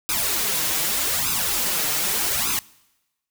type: noise with flanger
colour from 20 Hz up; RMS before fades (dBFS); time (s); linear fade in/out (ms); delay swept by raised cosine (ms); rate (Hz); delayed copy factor
white; -23; 0.09-2.59; 0; 0.79 to 6.59; 0.83; +0.85
effects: noise-tail reverb RT60 1.0 s tail -23 dB re dry